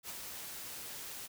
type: noise with ADSR envelope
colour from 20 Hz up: white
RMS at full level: -42 dBFS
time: 0.03-1.28 s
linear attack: 61 ms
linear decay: 29 ms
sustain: -3 dB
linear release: 26 ms
effects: none